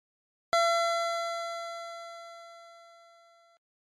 25% pulse tone with exponential decay, 677 Hz, E5, 46 cents sharp, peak -17 dBFS, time 0.53-3.57 s, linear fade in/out 0 ms, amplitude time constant 660 ms, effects low-pass 6000 Hz 12 dB/octave + MP3 64 kbps

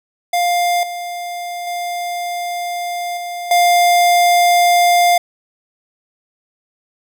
square tone with level steps, 702 Hz, F5, 9 cents sharp, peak -14 / -24 / -21 / -24 / -10 dBFS, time 0.33-5.18 s, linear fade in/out 5 ms, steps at 0.83 / 1.67 / 3.17 / 3.51 s, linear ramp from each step 2 ms, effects none

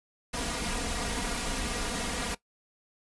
pink noise with comb filter, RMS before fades -32 dBFS, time 0.33-2.35 s, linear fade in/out 10 ms, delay 4.2 ms, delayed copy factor +0.7, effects noise-tail reverb RT60 0.1 s tail -18 dB re dry + resampled to 24000 Hz

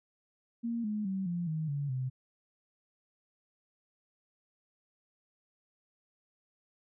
sine tone with pitch steps, 233.1 / 211.3 / 191.54 / 173.62 / 157.38 / 142.66 / 129.32 Hz, A#3 / G#3 / G3 / F3 / D#3 / D3 / C3, 0 / +30 / -40 / -10 / +20 / -50 / -20 cents, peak -31 dBFS, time 0.63-2.1 s, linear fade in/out 20 ms, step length 210 ms, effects none

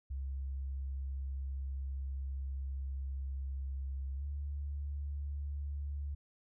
sine tone with pitch glide, 67.5 to 71.51 Hz, C#2 to D2, -45 to -46 cents, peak -36 dBFS, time 0.1-6.15 s, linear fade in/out 10 ms, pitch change +99 cents, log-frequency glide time 4.16-4.24 s, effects none

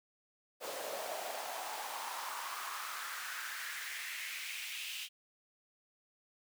pink noise with high-pass filter sweep, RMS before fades -42 dBFS, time 0.6-5.09 s, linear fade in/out 50 ms, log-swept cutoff 510 to 2900 Hz, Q 3.4, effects none

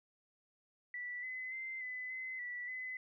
sine tone with pitch steps, 1964 / 2027 / 2077 / 2009 / 2042 / 1959 / 2022 Hz, B6 / B6 / C7 / B6 / C7 / B6 / B6, -10 / +45 / -13 / +29 / -43 / -15 / +40 cents, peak -40 dBFS, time 0.94-2.97 s, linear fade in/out 2 ms, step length 290 ms, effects none

